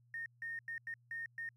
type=tone bursts at uneven times; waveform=triangle; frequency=1837 Hz; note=A#6; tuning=26 cents flat; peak=-36 dBFS; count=6; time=0.14-0.26 / 0.42-0.59 / 0.68-0.78 / 0.87-0.94 / 1.11-1.26 / 1.38-1.49 s; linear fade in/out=2 ms; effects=tanh soft clip ceiling -38 dBFS + added 120 Hz sine -66 dBFS peak until 1.56 s